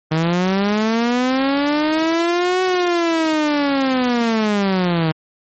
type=linear two-way sweep; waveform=sawtooth; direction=up then down; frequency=155.56 to 372.9 to 155.56 Hz; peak=-11 dBFS; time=0.11-5.12 s; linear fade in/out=10 ms; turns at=2.63 s; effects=low-pass 5000 Hz 12 dB/octave + MP3 32 kbps